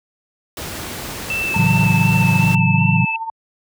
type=noise; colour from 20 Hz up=pink; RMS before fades=-28 dBFS; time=0.57-2.55 s; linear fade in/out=2 ms
type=tone with vibrato; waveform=sine; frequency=2643 Hz; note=E7; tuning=4 cents sharp; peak=-19 dBFS; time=1.3-3.16 s; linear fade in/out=2 ms; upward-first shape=square; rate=2.7 Hz; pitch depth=12 cents each way
type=tone with tremolo; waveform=sine; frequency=901 Hz; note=A5; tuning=41 cents sharp; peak=-20 dBFS; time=1.54-3.3 s; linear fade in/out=2 ms; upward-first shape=triangle; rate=15 Hz; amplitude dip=75%
type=chord; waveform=sine; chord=F# minor seventh; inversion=first; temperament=equal; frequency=110 / 138.59 / 164.81 / 185 Hz; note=A2 / C#3 / E3 / F#3; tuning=0 / 0 / 0 / 0 cents; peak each=-18 dBFS; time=1.56-3.05 s; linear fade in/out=5 ms
effects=high-pass 60 Hz 12 dB/octave